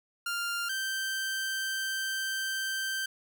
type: tone pair in turn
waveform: sawtooth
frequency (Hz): 1396.9 / 1560.7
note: F6 / G6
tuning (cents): 0 / -8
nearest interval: major second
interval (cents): 192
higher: second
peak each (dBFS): -27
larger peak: neither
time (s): 0.26-0.69 / 0.69-3.06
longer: second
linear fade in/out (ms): 5
effects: none